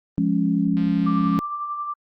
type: chord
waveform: sine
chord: Db major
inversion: first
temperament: equal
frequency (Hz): 174.61 / 207.7 / 277.2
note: F3 / Ab3 / Db4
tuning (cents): 0 / 0 / 0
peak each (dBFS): -22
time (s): 0.18-1.39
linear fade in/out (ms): 0
type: click train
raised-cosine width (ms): 0.3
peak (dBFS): -26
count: 108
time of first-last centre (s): 0.77-1.385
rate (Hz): 174
type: tone with tremolo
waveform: sine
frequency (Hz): 1177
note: D6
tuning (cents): +3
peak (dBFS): -24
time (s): 1.06-1.94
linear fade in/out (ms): 10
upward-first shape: sine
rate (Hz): 11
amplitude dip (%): 40
effects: Opus 32 kbps